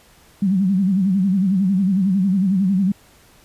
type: tone with vibrato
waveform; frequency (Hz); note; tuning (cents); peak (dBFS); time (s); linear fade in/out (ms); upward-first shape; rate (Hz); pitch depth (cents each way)
sine; 191.2; G3; -43; -14; 0.42-2.92; 5; sine; 11; 110
effects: pink hiss -51 dBFS RMS until 3.44 s + resampled to 32000 Hz